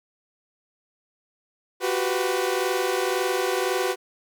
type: tone cluster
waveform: sawtooth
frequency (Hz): 363.6 / 385.5 / 497.4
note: F#4 / G4 / B4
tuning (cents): -30 / -29 / +12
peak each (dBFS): -23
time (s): 1.8-3.96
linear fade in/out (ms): 50
effects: none